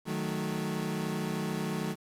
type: chord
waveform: 30% pulse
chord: D# diminished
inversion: none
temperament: equal with one note detuned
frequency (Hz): 155.56 / 185 / 218.4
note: D#3 / F#3 / A3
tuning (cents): 0 / 0 / -13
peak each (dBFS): -33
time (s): 0.05-1.96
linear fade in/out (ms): 50
effects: resampled to 32000 Hz + 9-bit